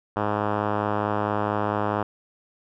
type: tone with low-pass filter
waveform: 5% pulse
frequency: 104.5 Hz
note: G#2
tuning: 11 cents sharp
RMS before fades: -25 dBFS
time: 0.16-2.03 s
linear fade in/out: 5 ms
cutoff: 1300 Hz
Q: 1.1
effects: none